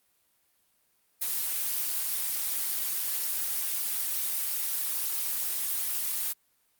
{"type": "noise", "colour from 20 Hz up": "blue", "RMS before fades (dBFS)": -30, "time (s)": [1.21, 6.33], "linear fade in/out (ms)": 10, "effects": ["white hiss -70 dBFS RMS until 6.79 s", "Opus 32 kbps"]}